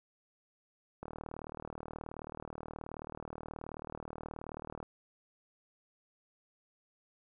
click train, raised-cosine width 1 ms, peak -28 dBFS, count 148, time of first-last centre 1.03-4.828 s, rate 38.7 Hz, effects none

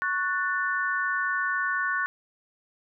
sine chord, F# minor, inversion second, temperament just, 1110 / 1480 / 1776 Hz, C#6 / F#6 / A6, +2 / 0 / +16 cents, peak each -30 / -27 / -30 dBFS, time 0.02-2.06 s, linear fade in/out 0 ms, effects none

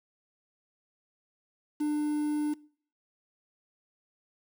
triangle tone with quantisation, 298.7 Hz, D4, 29 cents sharp, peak -24 dBFS, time 1.8-2.54 s, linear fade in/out 10 ms, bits 8, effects noise-tail reverb RT60 0.5 s tail -23 dB re dry

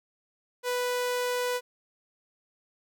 sawtooth tone, 493.9 Hz, B4, in tune, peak -23 dBFS, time 0.63-1.61 s, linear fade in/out 50 ms, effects none

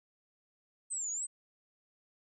sine exponential two-way sweep, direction down then up, 8320 to 6645 to 8320 Hz, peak -34 dBFS, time 0.9-1.27 s, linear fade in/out 20 ms, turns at 1.11 s, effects none

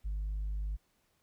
triangle tone with tanh clipping, 51 Hz, G#1, 31 cents flat, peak -33 dBFS, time 0.04-0.77 s, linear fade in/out 20 ms, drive 6 dB, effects pink hiss -74 dBFS RMS until 1.22 s

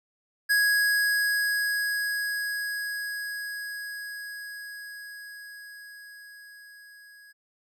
square tone with level ramp, 1661.2 Hz, G#6, in tune, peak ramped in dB -20 to -50 dBFS, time 0.49-7.33 s, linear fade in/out 20 ms, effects none

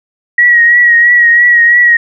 sine tone with vibrato, 1906 Hz, A#6, 38 cents sharp, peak -3 dBFS, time 0.38-1.97 s, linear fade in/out 5 ms, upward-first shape triangle, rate 3 Hz, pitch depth 41 cents each way, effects none

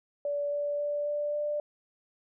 sine tone with pitch steps, 577 / 580.7 / 584.4 / 588.1 / 591.9 Hz, D5 / D5 / D5 / D5 / D5, -31 / -20 / -9 / +2 / +13 cents, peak -28 dBFS, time 0.25-1.6 s, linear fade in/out 2 ms, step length 270 ms, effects none

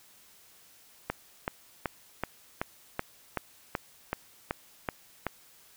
click train, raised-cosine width 0.5 ms, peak -14 dBFS, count 12, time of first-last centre 1.1-5.267 s, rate 2.64 Hz, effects white hiss -58 dBFS RMS until 5.76 s

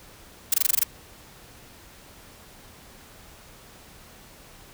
blue noise bursts, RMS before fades -19 dBFS, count 8, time 0.52-0.835 s, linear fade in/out 5 ms, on 21 ms, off 21 ms, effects pink hiss -49 dBFS RMS until 4.73 s

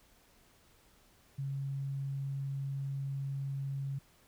sine tone, 137.5 Hz, C#3, 14 cents flat, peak -34 dBFS, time 1.38-3.99 s, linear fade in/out 10 ms, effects pink hiss -65 dBFS RMS until 4.27 s

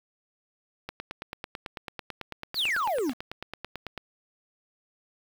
click train, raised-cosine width 0.3 ms, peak -19 dBFS, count 29, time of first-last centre 0.89-3.977 s, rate 9.07 Hz
triangle exponential sweep, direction down, 5030 to 214.8 Hz, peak -23 dBFS, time 2.54-3.14 s, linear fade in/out 50 ms
effects 7-bit

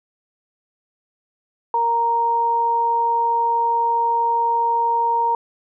sine tone pair together, 466.1 / 932.3 Hz, A#4 / A#5, 0 / 0 cents, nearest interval octave, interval 1200 cents, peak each -27 / -16 dBFS, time 1.74-5.35 s, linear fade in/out 2 ms, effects none

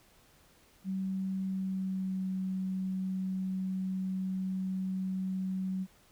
sine tone with pitch glide, 190.5 to 188.2 Hz, G3 to F#3, -49 to +30 cents, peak -31 dBFS, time 0.84-5.87 s, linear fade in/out 50 ms, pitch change -21 cents, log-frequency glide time 1.43-2.27 s, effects pink hiss -63 dBFS RMS until 6.11 s

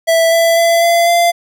square tone with pitch steps, 659.3 / 666.6 / 673.9 / 681.4 / 688.9 Hz, E5 / E5 / E5 / F5 / F5, 0 / +19 / +38 / -43 / -24 cents, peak -9 dBFS, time 0.07-1.32 s, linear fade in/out 20 ms, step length 250 ms, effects none

